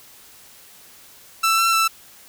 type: tone with pitch steps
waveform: sawtooth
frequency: 1330 / 1347 / 1328 Hz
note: E6 / E6 / E6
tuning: +15 / +37 / +12 cents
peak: -12 dBFS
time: 1.43-1.88 s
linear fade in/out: 10 ms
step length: 150 ms
effects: white hiss -47 dBFS RMS until 2.28 s